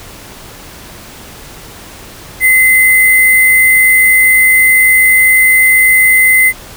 sine tone with sample-and-hold, 2051 Hz, C7, 35 cents flat, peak -4 dBFS, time 2.4-6.53 s, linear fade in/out 50 ms, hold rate 11025 Hz, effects pink hiss -32 dBFS RMS until 6.76 s

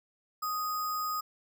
sine tone with sample-and-hold, 1244.5 Hz, D#6, in tune, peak -30 dBFS, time 0.42-1.21 s, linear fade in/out 10 ms, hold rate 6300 Hz, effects none

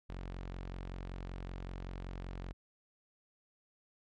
sawtooth tone, 45.26 Hz, F#1, 37 cents flat, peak -37 dBFS, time 0.09-2.53 s, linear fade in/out 10 ms, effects low-pass 4000 Hz 12 dB/octave + MP3 48 kbps

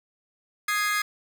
40% pulse chord, Ab major, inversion second, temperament equal, 1244.5 / 1661.2 / 2093 Hz, Eb6 / Ab6 / C7, 0 / 0 / 0 cents, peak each -27 dBFS, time 0.68-1.02 s, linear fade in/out 5 ms, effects none

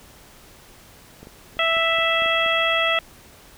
clicks, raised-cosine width 2 ms, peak -27 dBFS, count 8, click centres 1.23 / 1.271 / 1.569 / 1.768 / 1.987 / 2.221 / 2.26 / 2.462 s
harmonic tone, 659.3 Hz, E5, in tune, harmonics 1 / 2 / 3 / 4 / 5, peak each -24 / -24 / -24 / -24 / -24 dBFS, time 1.59-2.99 s, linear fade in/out 2 ms
effects pink hiss -48 dBFS RMS until 3.57 s

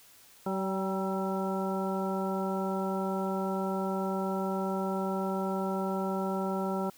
harmonic tone with a mistuned harmonic, 190.9 Hz, G3, 46 cents flat, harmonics 1 / 2 / 3 / 4 / 5 / 7, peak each -32 / -35 / -37 / -38 / -39 / -40 dBFS, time 0.46-6.9 s, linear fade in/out 5 ms, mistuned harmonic 4, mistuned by +37 cents, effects white hiss -57 dBFS RMS until 6.97 s

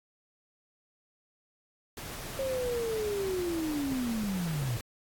pink noise, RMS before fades -41 dBFS, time 1.97-4.81 s, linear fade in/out 2 ms
sine linear sweep, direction down, 542 to 112.2 Hz, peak -29 dBFS, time 2.39-4.77 s, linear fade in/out 0 ms
clicks, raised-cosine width 3 ms, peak -25 dBFS, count 2, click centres 3.921 / 4.236 s
effects AAC 64 kbps

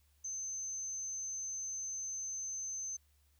sine tone, 6210 Hz, G8, 17 cents flat, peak -38 dBFS, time 0.24-2.97 s, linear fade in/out 10 ms, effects added 72 Hz sine -68 dBFS peak until 3.39 s + white hiss -75 dBFS RMS until 3.39 s

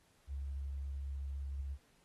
sine tone, 69 Hz, C#2, 7 cents flat, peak -38 dBFS, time 0.27-1.78 s, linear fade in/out 50 ms, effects pink hiss -71 dBFS RMS until 2.04 s + AAC 32 kbps

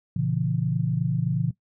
sine chord, A# diminished, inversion none, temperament just, 116.54 / 139.85 / 167.82 Hz, A#2 / C#3 / E3, 0 / +16 / +31 cents, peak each -28 / -25 / -26 dBFS, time 0.16-1.51 s, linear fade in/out 5 ms, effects noise-tail reverb RT60 0.1 s tail -17 dB re dry

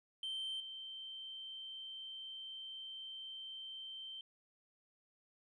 sine tone with level steps, 3118 Hz, G7, 10 cents flat, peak -37 / -45 dBFS, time 0.23-4.21 s, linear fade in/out 2 ms, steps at 0.6 s, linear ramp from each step 2 ms, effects tanh soft clip ceiling -37 dBFS

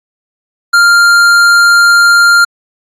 sine tone with tanh clipping, 1396.9 Hz, F6, in tune, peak -5 dBFS, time 0.73-2.45 s, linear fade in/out 10 ms, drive 14 dB, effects AAC 64 kbps

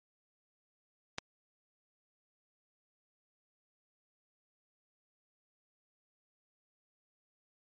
click, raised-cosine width 0.2 ms, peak -17 dBFS, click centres 1.184 s, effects MP3 48 kbps

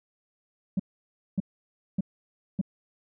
sine tone bursts, 191.2 Hz, G3, 43 cents flat, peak -20 dBFS, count 4, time 0.77-2.614 s, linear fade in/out 5 ms, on 26 ms, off 580 ms, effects tanh soft clip ceiling -20 dBFS

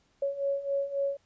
sine beating tone pair, 554.4 / 558.1 Hz, C#5 / C#5, 0 / +12 cents, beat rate 3.7 Hz, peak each -33 / -29 dBFS, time 0.22-1.17 s, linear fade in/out 5 ms, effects pink hiss -69 dBFS RMS until 1.25 s + resampled to 16000 Hz

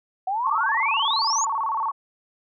sine exponential sweep, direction up, 730 to 7040 Hz, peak -22 dBFS, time 0.27-1.45 s, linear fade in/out 5 ms
sine tone with vibrato, 999 Hz, B5, 20 cents sharp, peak -22 dBFS, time 0.44-1.92 s, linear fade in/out 20 ms, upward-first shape square, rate 18 Hz, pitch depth 190 cents each way
effects none

